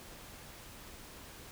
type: silence
effects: pink hiss -51 dBFS RMS until 1.51 s